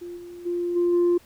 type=tone with level steps; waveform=sine; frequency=349.2 Hz; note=F4; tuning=in tune; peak=-33 / -37 / -23 / -17 / -15 dBFS; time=0.01-1.18 s; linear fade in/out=10 ms; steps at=0.16 / 0.45 / 0.75 / 0.92 s; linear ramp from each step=20 ms; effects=tanh soft clip ceiling -15 dBFS + pink hiss -55 dBFS RMS until 1.25 s